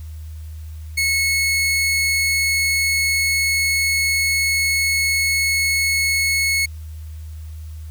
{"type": "tone", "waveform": "sawtooth", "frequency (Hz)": 2191, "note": "C#7", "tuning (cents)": -21, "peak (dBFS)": -13, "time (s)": [0.97, 6.66], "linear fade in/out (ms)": 10, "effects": ["added 78 Hz sine -30 dBFS peak until 7.9 s", "white hiss -52 dBFS RMS until 7.9 s"]}